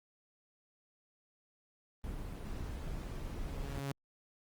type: noise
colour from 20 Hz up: brown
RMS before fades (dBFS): -41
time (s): 2.04-3.8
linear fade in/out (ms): 0
type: tone with exponential growth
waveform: sawtooth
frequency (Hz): 138.59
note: C#3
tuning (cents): 0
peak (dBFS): -31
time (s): 2.95-3.92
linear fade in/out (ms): 5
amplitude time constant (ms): 210
effects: Opus 24 kbps